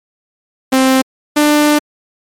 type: tone pair in turn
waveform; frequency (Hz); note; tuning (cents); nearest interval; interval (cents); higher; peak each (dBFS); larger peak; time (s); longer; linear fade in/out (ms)
sawtooth; 262.6 / 297.4; C4 / D4; +6 / +22; major second; 216; second; -4; neither; 0.72-1.02 / 1.36-1.79; second; 10
effects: MP3 64 kbps